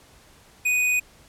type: tone with hard clipping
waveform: sine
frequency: 2486 Hz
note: D#7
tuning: 2 cents flat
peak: -20 dBFS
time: 0.65-1 s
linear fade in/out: 10 ms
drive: 17 dB
effects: pink hiss -53 dBFS RMS until 1.28 s + low-pass 12000 Hz 12 dB/octave